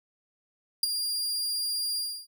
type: tone with ADSR envelope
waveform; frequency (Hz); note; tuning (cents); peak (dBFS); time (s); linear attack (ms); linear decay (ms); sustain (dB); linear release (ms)
sawtooth; 4805; D8; +39; -16; 0.83-2.27; 4; 16; -9; 290
effects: none